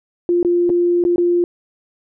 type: tone with dropouts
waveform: sine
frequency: 349.2 Hz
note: F4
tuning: in tune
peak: -12 dBFS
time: 0.29-1.44 s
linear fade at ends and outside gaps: 1 ms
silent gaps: 0.429-0.448 / 0.694-0.7 / 1.039-1.05 / 1.16-1.181 s
effects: none